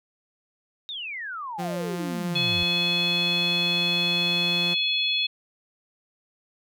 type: exponential sweep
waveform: sine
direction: down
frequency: 3800 to 82.5 Hz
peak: -31 dBFS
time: 0.89-2.63 s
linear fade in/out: 0 ms
type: tone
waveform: sawtooth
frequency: 174.61 Hz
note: F3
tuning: in tune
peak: -25 dBFS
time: 1.58-4.75 s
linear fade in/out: 20 ms
type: harmonic tone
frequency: 851 Hz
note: G#5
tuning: 42 cents sharp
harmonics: 3 / 4 / 5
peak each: -27 / -24 / -29 dBFS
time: 2.35-5.27 s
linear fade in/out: 10 ms
effects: none